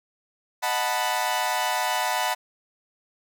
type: chord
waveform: sawtooth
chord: B dominant seventh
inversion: first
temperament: equal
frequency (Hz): 622.3 / 740 / 880 / 987.8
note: D#5 / F#5 / A5 / B5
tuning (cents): 0 / 0 / 0 / 0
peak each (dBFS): -29 / -24 / -25 / -24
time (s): 0.62-2.35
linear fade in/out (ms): 20
effects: none